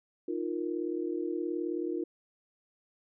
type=chord; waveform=sine; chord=Eb suspended second; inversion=none; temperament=just; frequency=311.1 / 350 / 466.7 Hz; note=Eb4 / F4 / Bb4; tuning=0 / +4 / +2 cents; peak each=-35 / -33 / -39 dBFS; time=0.28-2.04 s; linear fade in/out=5 ms; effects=none